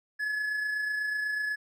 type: tone with amplitude modulation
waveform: triangle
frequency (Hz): 1704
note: G#6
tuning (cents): +44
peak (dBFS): -25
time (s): 0.19-1.56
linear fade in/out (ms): 20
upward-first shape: sine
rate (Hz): 28.1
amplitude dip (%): 35
effects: none